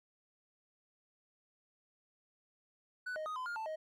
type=tone with pitch steps; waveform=triangle; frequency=1490 / 622 / 1247 / 1018 / 1413 / 883 / 627 Hz; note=F#6 / D#5 / D#6 / C6 / F6 / A5 / D#5; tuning=+12 / -1 / +3 / -48 / +20 / +6 / +13 cents; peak=-36 dBFS; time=3.06-3.76 s; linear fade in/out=10 ms; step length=100 ms; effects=none

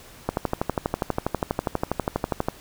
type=click train; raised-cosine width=1 ms; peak=-8 dBFS; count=28; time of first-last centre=0.29-2.485 s; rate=12.3 Hz; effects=pink hiss -47 dBFS RMS until 2.6 s

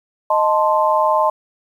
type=chord; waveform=sine; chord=A diminished; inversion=second; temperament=equal; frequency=622.3 / 880 / 1046.5 Hz; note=Eb5 / A5 / C6; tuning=0 / 0 / 0 cents; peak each=-17 dBFS; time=0.3-1.3 s; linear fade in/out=5 ms; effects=8-bit

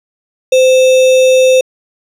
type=tone with sample-and-hold; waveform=sine; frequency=516 Hz; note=C5; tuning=24 cents flat; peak=-4 dBFS; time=0.52-1.61 s; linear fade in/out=5 ms; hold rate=3150 Hz; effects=low-pass 8000 Hz 12 dB/octave

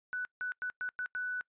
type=tone bursts at uneven times; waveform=sine; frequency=1489 Hz; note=F#6; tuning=11 cents sharp; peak=-33 dBFS; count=6; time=0.13-0.25 / 0.41-0.52 / 0.62-0.7 / 0.81-0.89 / 0.99-1.06 / 1.15-1.41 s; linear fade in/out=0 ms; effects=noise-tail reverb RT60 0.1 s tail -25 dB re dry + resampled to 8000 Hz

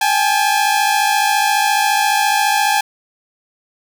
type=tone pair together; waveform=sawtooth; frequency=801 / 855.5 Hz; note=G5 / A5; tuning=+37 / -49 cents; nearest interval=minor second; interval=114 cents; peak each=-12 dBFS; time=0.01-2.81 s; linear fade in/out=5 ms; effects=none

